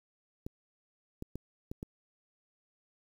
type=clicks; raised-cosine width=3 ms; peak=-26 dBFS; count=5; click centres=0.465 / 1.224 / 1.356 / 1.715 / 1.829 s; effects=9-bit